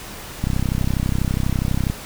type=click train; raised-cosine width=5 ms; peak=-8 dBFS; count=48; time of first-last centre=0.44-1.9 s; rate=32.2 Hz; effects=pink hiss -35 dBFS RMS until 2.05 s